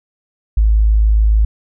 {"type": "tone", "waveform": "sine", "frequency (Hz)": 53.5, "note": "A1", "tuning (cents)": -48, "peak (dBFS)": -8, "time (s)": [0.57, 1.45], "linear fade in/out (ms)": 5, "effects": []}